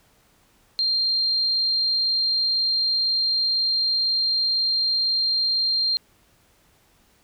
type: tone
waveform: sine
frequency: 4186 Hz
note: C8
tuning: in tune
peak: -19 dBFS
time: 0.79-5.97 s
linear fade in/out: 0 ms
effects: pink hiss -60 dBFS RMS until 7.23 s